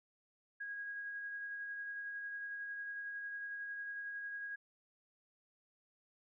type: tone with tremolo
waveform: sine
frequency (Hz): 1644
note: G#6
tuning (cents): -18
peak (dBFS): -40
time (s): 0.6-4.56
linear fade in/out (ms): 10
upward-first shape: sine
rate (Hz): 11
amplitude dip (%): 25
effects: none